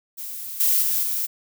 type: noise with level steps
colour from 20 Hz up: violet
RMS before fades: -33 / -19 / -22 / -25 dBFS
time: 0.17-1.27 s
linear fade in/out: 20 ms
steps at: 0.6 / 0.82 / 1.03 s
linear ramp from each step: 2 ms
effects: none